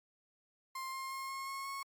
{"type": "tone with pitch steps", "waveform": "35% pulse", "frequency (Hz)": [1054, 1062.6, 1071.2, 1079.9, 1088.7, 1097.5], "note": ["C6", "C6", "C6", "C#6", "C#6", "C#6"], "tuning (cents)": [12, 26, 40, -46, -32, -18], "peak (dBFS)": -38, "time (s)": [0.75, 1.83], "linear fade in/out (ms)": 5, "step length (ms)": 180, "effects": ["AAC 64 kbps"]}